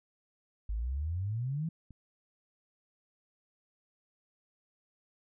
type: exponential sweep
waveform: sine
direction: up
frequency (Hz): 50 to 168.6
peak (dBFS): -31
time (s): 0.69-1.69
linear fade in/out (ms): 5
type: click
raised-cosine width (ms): 5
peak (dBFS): -39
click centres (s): 1.907
effects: none